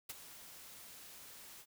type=noise with ADSR envelope; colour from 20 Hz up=white; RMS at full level=-42 dBFS; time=0.09-1.66 s; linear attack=9 ms; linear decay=25 ms; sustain=-12 dB; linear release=57 ms; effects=none

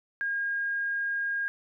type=tone; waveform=sine; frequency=1623 Hz; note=G#6; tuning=40 cents flat; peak=-27 dBFS; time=0.21-1.48 s; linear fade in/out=0 ms; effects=none

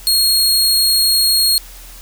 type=tone; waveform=sawtooth; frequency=4283 Hz; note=C8; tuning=40 cents sharp; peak=-8 dBFS; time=0.07-1.58 s; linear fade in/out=0 ms; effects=added 41 Hz sine -36 dBFS peak until 2.01 s + white hiss -39 dBFS RMS until 2.01 s

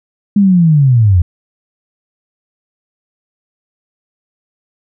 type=linear sweep; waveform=sine; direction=down; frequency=207.7 to 82.41 Hz; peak=-5 dBFS; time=0.36-1.22 s; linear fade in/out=5 ms; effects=none

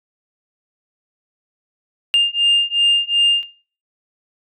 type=beating tone pair; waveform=sine; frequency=2807 / 2809.7 Hz; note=F7 / F7; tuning=+8 / +10 cents; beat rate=2.7 Hz; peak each=-15 / -13 dBFS; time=2.14-3.43 s; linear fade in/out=0 ms; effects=noise-tail reverb RT60 0.4 s tail -17 dB re dry + tanh soft clip ceiling -8 dBFS

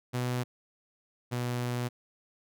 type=tone pair in turn; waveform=sawtooth; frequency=124.1 / 122.32 Hz; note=B2 / B2; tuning=+9 / -16 cents; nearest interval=unison; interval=25 cents; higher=first; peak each=-25 / -26 dBFS; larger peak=first; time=0.13-0.44 / 1.31-1.89 s; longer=second; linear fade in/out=20 ms; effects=none

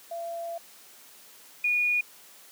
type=tone pair in turn; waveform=sine; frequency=677 / 2448 Hz; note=E5 / D#7; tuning=+46 / -29 cents; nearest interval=octave + minor seventh; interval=2225 cents; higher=second; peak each=-32 / -22 dBFS; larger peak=second; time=0.11-0.58 / 1.64-2.01 s; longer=first; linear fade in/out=5 ms; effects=white hiss -52 dBFS RMS until 2.51 s + high-pass 200 Hz 12 dB/octave

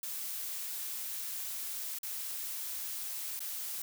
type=noise with dropouts; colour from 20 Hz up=blue; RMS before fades=-39 dBFS; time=0.03-3.82 s; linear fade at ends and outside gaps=2 ms; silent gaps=1.987-2.031 / 3.393-3.404 s; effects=none

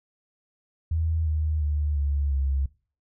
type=tone with pitch steps; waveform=sine; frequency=80.8 / 77.42 / 74.18 / 71.08 / 68.1 Hz; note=E2 / D#2 / D2 / C#2 / C#2; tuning=-34 / -8 / +18 / +44 / -30 cents; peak=-22 dBFS; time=0.91-2.66 s; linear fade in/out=5 ms; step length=350 ms; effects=noise-tail reverb RT60 0.4 s tail -21 dB re dry

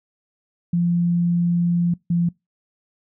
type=tone pair in turn; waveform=sine; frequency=172.9 / 171.8 Hz; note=F3 / F3; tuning=-17 / -28 cents; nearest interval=unison; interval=11 cents; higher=first; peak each=-16 dBFS; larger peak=neither; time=0.73-1.94 / 2.1-2.29 s; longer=first; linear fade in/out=5 ms; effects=noise-tail reverb RT60 0.2 s tail -24 dB re dry

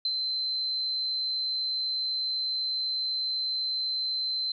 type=tone with ADSR envelope; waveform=sine; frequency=4084 Hz; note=C8; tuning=43 cents flat; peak=-24 dBFS; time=0.05-4.52 s; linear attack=3 ms; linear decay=53 ms; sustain=-3 dB; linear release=4 ms; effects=none

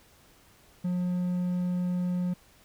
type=tone with hard clipping; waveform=triangle; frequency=179.2 Hz; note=F3; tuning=45 cents sharp; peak=-27 dBFS; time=0.84-2.34 s; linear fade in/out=10 ms; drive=6 dB; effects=pink hiss -59 dBFS RMS until 2.64 s

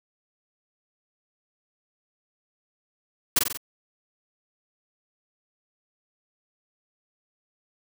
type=noise with echo; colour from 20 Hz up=white; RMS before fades=-19 dBFS; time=3.36-3.39 s; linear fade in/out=5 ms; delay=46 ms; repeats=4; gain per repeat=-4 dB; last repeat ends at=3.574 s; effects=none

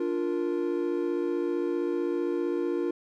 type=chord; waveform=triangle; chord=Bb major; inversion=first; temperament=equal; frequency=293.7 / 349.2 / 466.2 Hz; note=D4 / F4 / Bb4; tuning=0 / 0 / 0 cents; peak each=-30 / -26 / -31 dBFS; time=0-2.91 s; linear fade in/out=5 ms; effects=none

